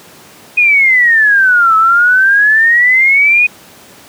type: exponential two-way sweep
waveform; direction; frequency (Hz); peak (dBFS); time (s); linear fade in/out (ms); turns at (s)
sine; down then up; 2496 to 1295 to 2496; -5; 0.57-3.47; 10; 1.76
effects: pink hiss -38 dBFS RMS until 4.08 s + high-pass 150 Hz 12 dB/octave